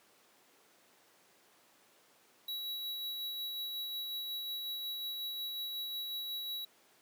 square tone with tremolo, 3900 Hz, B7, 23 cents flat, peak -37 dBFS, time 2.48-6.65 s, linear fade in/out 5 ms, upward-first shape sine, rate 5.5 Hz, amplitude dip 25%, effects pink hiss -65 dBFS RMS until 7.01 s + high-pass 300 Hz 12 dB/octave

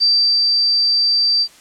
sine tone with ADSR envelope, 4671 Hz, D8, 10 cents flat, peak -10 dBFS, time 0-1.48 s, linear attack 26 ms, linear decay 370 ms, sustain -2 dB, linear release 64 ms, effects white hiss -46 dBFS RMS until 1.6 s + low-pass 9000 Hz 12 dB/octave

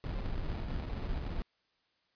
brown noise with sample-and-hold, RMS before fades -36 dBFS, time 0.04-1.42 s, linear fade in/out 0 ms, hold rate 1575 Hz, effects white hiss -75 dBFS RMS until 2.15 s + resampled to 11025 Hz

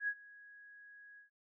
sine tone with ADSR envelope, 1661.2 Hz, G#6, in tune, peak -31 dBFS, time 0-1.3 s, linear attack 79 ms, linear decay 60 ms, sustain -23 dB, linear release 120 ms, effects none

